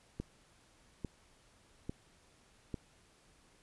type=click train; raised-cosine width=3 ms; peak=-25 dBFS; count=4; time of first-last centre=0.2-2.742 s; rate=1.18 Hz; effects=pink hiss -66 dBFS RMS until 3.62 s + resampled to 24000 Hz